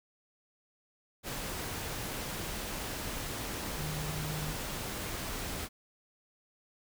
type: tone in noise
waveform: sine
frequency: 152.7 Hz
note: D#3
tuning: 32 cents flat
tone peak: -37 dBFS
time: 3.76-4.55 s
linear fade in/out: 50 ms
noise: pink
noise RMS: -38 dBFS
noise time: 1.23-5.69 s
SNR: -2 dB
effects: none